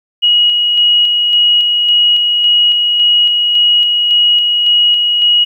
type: tone with tremolo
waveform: sine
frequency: 2900 Hz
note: F#7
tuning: 35 cents flat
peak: -6 dBFS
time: 0.22-5.45 s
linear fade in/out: 20 ms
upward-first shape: square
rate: 1.8 Hz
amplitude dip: 30%
effects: 8-bit